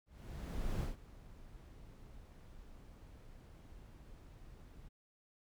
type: noise with ADSR envelope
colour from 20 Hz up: brown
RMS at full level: -37 dBFS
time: 0.06-4.89 s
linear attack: 760 ms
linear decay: 140 ms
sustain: -18 dB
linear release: 15 ms
effects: none